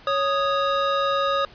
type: tone pair together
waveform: square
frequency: 554.4 / 1243.8 Hz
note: C#5 / D#6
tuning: 0 / -1 cents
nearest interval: octave + major second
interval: 1399 cents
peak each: -24 / -23 dBFS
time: 0.07-1.45 s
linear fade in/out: 2 ms
effects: pink hiss -48 dBFS RMS until 1.54 s + resampled to 11025 Hz